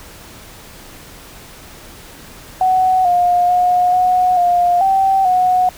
sine tone with pitch steps, 745 / 710 / 720 / 731 / 706 / 774 / 733 Hz, F#5 / F5 / F#5 / F#5 / F5 / G5 / F#5, +12 / +28 / -47 / -21 / +19 / -22 / -16 cents, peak -10 dBFS, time 2.61-5.69 s, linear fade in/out 2 ms, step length 440 ms, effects pink hiss -38 dBFS RMS until 5.77 s

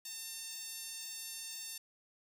5% pulse tone with high-pass filter, 902 Hz, A5, 43 cents sharp, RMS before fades -45 dBFS, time 0.05-1.78 s, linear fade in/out 5 ms, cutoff 3000 Hz, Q 0.57, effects 12-bit

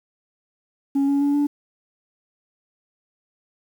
sine tone with pitch steps, 277.2 / 281.2 / 285.3 / 289.5 Hz, C#4 / C#4 / C#4 / D4, 0 / +25 / +50 / -25 cents, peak -14 dBFS, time 0.95-1.47 s, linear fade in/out 10 ms, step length 130 ms, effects tanh soft clip ceiling -16 dBFS + 8-bit

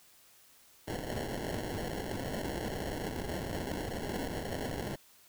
white noise with sample-and-hold, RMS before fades -37 dBFS, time 0.87-4.96 s, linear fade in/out 10 ms, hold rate 1225 Hz, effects white hiss -61 dBFS RMS until 5.28 s

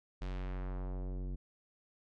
square tone with low-pass filter sweep, 46.25 Hz, F#1, in tune, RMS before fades -39 dBFS, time 0.21-1.36 s, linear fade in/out 10 ms, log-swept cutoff 4700 to 270 Hz, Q 0.97, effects none

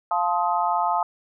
sine chord, F dominant seventh, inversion none, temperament just, 698.5 / 873.1 / 1047.7 / 1257.2 Hz, F5 / A5 / C6 / Eb6, 0 / -14 / +2 / +18 cents, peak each -25 / -23 / -28 / -27 dBFS, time 0.11-1.03 s, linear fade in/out 2 ms, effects none

